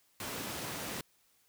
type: high-pass noise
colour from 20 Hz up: pink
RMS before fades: -40 dBFS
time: 0.2-1.01 s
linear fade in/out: 2 ms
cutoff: 130 Hz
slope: 12 dB/octave
effects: white hiss -70 dBFS RMS until 1.48 s